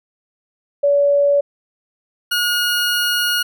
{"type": "tone pair in turn", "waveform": ["sine", "20% pulse"], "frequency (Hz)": [570, 1439.2], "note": ["C#5", "F#6"], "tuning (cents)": [48, -48], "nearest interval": "octave + major third", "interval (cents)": 1604, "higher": "second", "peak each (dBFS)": -11, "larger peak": "neither", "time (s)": [[0.83, 1.41], [2.31, 3.43]], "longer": "second", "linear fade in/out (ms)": 10, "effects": []}